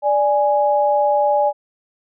sine tone pair together, 587.3 / 830.6 Hz, D5 / G#5, 0 / 0 cents, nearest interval tritone, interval 600 cents, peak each -16 dBFS, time 0.02-1.53 s, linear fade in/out 50 ms, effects none

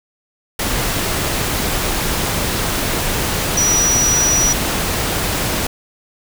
sine tone in noise, 5840 Hz, F#8, 24 cents flat, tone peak -13 dBFS, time 3.57-4.53 s, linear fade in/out 5 ms, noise pink, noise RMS -19 dBFS, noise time 0.59-5.67 s, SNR +3 dB, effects none

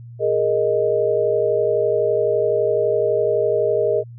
sine chord, Ab suspended second, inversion none, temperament just, 415.3 / 467.2 / 623 Hz, Ab4 / Bb4 / Eb5, 0 / +4 / +2 cents, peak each -20 dBFS, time 0.19-4.04 s, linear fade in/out 50 ms, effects added 118 Hz sine -35 dBFS peak until 4.18 s

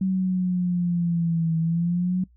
sine linear two-way sweep, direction down then up, 190.3 to 161.8 to 185.7 Hz, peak -20 dBFS, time 0.01-2.24 s, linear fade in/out 5 ms, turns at 1.58 s, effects noise-tail reverb RT60 0.1 s tail -22 dB re dry + added 60 Hz sine -53 dBFS peak until 2.36 s

